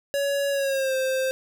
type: tone with pitch glide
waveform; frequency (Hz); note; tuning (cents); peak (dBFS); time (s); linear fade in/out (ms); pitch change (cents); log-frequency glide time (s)
square; 562 to 524.4; C#5 to C5; +24 to +4; -23; 0.14-1.31; 0; -120; 0.5-0.95
effects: none